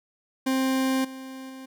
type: tone with level steps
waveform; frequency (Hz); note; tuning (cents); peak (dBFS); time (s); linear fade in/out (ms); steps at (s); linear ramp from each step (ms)
40% pulse; 263.4; C4; +12; -21 / -36 / -38; 0.46-1.66; 10; 1.04 / 1.49; 10
effects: none